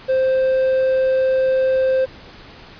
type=tone; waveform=triangle; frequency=523.3 Hz; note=C5; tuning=in tune; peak=-12 dBFS; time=0.08-2.06 s; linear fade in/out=20 ms; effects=pink hiss -41 dBFS RMS until 2.79 s + resampled to 11025 Hz